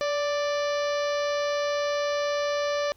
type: harmonic tone with a mistuned harmonic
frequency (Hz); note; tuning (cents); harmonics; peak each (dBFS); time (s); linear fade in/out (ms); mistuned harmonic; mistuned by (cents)
588; D5; +2; 1 / 2 / 3 / 4 / 5 / 6 / 7 / 8 / 9 / 10; -25 / -33 / -36 / -40 / -42 / -44 / -42 / -44 / -46 / -45; 0.01-2.92; 0; 1; -27
effects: added 69 Hz sine -61 dBFS peak until 2.96 s + pink hiss -61 dBFS RMS until 2.96 s